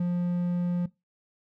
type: tone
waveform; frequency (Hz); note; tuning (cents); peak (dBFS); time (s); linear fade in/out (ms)
triangle; 176.1; F3; +15; -22; 0-0.86; 5
effects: noise-tail reverb RT60 0.2 s tail -19 dB re dry